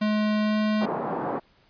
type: tone with pitch glide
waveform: square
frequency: 212.4 to 213.6 Hz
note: G#3 to G#3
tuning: +39 to +49 cents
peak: -22 dBFS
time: 0.01-0.86 s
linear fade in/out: 10 ms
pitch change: +10 cents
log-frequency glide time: 0.42-0.57 s
type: band-pass noise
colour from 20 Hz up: white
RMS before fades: -29 dBFS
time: 0.8-1.4 s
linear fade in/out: 20 ms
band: 150 to 1000 Hz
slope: 24 dB/octave
effects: pink hiss -61 dBFS RMS until 1.69 s + resampled to 11025 Hz